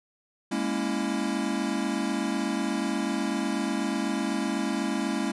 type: chord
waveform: square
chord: A# half-diminished seventh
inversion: third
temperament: equal with one note detuned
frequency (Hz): 205 / 233.1 / 277.2 / 329.6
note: G#3 / A#3 / C#4 / E4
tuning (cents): -22 / 0 / 0 / 0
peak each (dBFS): -32 / -33 / -32 / -33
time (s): 0.51-5.32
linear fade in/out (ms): 10
effects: resampled to 24000 Hz